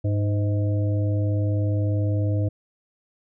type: harmonic tone with a mistuned harmonic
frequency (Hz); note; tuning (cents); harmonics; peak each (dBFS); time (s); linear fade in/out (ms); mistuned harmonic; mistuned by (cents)
102.4; G#2; -24; 1 / 3 / 5 / 6; -20 / -30 / -34 / -36; 0.04-2.49; 10; 6; +48
effects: none